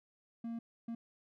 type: tone bursts at uneven times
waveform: triangle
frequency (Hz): 231.1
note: A#3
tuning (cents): -15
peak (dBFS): -36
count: 2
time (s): 0.44-0.59 / 0.88-0.95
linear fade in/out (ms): 5
effects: none